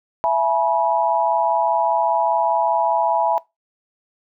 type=tone cluster; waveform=sine; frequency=666 / 846 / 971 Hz; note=E5 / G#5 / B5; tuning=+18 / +32 / -30 cents; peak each=-20 dBFS; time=0.24-3.38 s; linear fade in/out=0 ms; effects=noise-tail reverb RT60 0.2 s tail -21 dB re dry